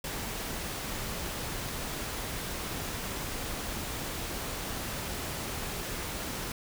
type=noise; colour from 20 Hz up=pink; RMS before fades=-36 dBFS; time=0.04-6.52 s; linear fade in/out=2 ms; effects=none